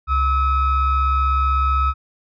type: ring-modulated tone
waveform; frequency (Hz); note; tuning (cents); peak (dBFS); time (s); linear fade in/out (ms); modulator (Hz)
triangle; 612; D#5; -29; -10; 0.07-1.94; 50; 680
effects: resampled to 11025 Hz